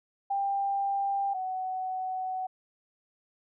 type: tone pair in turn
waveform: sine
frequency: 793 / 748.1 Hz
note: G5 / F#5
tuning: +20 / +19 cents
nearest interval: minor second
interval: 101 cents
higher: first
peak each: -26 / -30 dBFS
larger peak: first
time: 0.3-1.34 / 1.34-2.47 s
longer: second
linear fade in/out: 10 ms
effects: none